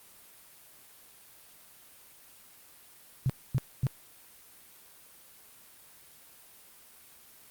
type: tone bursts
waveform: sine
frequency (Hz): 130.81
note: C3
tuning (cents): 0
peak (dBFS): -23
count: 3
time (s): 3.26-3.868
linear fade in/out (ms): 0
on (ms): 36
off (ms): 250
effects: white hiss -55 dBFS RMS until 7.5 s + Opus 32 kbps